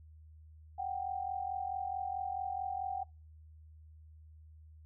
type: tone pair together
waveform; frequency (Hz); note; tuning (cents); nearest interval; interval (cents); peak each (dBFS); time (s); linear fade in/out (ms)
sine; 739.4 / 784; F#5 / G5; -1 / 0; minor second; 101; -38 / -37; 0.78-3.04; 10
effects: noise-tail reverb RT60 0.3 s tail -25 dB re dry + added 78 Hz sine -53 dBFS peak until 4.85 s